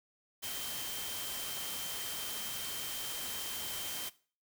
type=tone in noise; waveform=sine; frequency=3136 Hz; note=G7; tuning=in tune; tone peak=-45 dBFS; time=0.42-4.1 s; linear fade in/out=20 ms; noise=white; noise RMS=-40 dBFS; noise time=0.42-4.1 s; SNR=-8 dB; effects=noise-tail reverb RT60 0.4 s tail -19 dB re dry